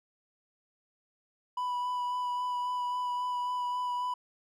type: tone with vibrato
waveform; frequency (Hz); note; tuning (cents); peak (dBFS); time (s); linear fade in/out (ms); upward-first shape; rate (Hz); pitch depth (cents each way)
triangle; 987.8; B5; 0; -28; 1.57-4.14; 5; sine; 3.7; 13
effects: none